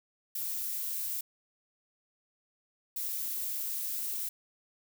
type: noise bursts at uneven times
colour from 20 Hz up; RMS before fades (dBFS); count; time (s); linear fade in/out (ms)
violet; -35; 2; 0.35-1.21 / 2.96-4.29; 5
effects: none